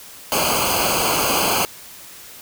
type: noise with comb filter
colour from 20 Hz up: pink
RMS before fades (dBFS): -19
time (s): 0.32-1.65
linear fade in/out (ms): 0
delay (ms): 0.54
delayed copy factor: -0.95
effects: white hiss -40 dBFS RMS until 2.41 s